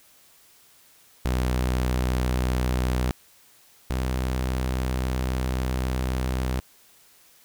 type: tone pair in turn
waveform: sawtooth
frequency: 62.7 / 63.76 Hz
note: B1 / C2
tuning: +27 / -44 cents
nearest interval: unison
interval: 29 cents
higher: second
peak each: -18 / -20 dBFS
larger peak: first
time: 1.25-3.11 / 3.9-6.6 s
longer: second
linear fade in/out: 0 ms
effects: white hiss -56 dBFS RMS until 7.44 s